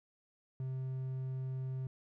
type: tone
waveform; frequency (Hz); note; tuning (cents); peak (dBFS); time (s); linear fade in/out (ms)
triangle; 130.81; C3; 0; -34; 0.6-1.87; 2
effects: none